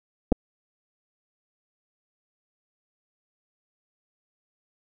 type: clicks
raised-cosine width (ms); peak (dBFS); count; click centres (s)
2; -7; 2; 0.32 / 0.324
effects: none